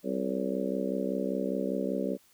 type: harmonic tone with a mistuned harmonic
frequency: 65.1 Hz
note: C2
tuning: 8 cents flat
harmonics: 3 / 4 / 5 / 6 / 7 / 8 / 9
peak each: -34 / -34 / -38 / -37 / -36 / -40 / -36 dBFS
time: 0.03-2.18 s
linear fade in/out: 50 ms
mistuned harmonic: 9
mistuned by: -57 cents
effects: white hiss -63 dBFS RMS until 2.33 s